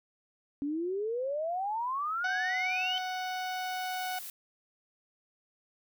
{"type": "exponential sweep", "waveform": "sine", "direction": "up", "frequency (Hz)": [277.2, 3100], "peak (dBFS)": -30, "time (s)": [0.62, 2.98], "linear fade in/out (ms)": 0}
{"type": "noise with exponential growth", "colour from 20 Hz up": "blue", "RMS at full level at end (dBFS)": -42, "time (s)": [1.49, 4.3], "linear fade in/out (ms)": 2, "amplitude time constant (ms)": 610}
{"type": "harmonic tone", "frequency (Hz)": 740, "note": "F#5", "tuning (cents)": 0, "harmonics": [1, 2, 3, 4, 5, 6, 7, 8], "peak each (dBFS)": [-34, -40, -44, -46, -48, -50, -51, -52], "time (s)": [2.24, 4.19], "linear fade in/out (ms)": 5}
{"effects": []}